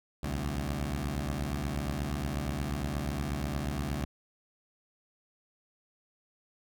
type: beating tone pair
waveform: 15% pulse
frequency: 65.41 / 73.81 Hz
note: C2 / D2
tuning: 0 / +9 cents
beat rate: 8.4 Hz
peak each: -29 / -27 dBFS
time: 0.23-4.05 s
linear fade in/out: 5 ms
effects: none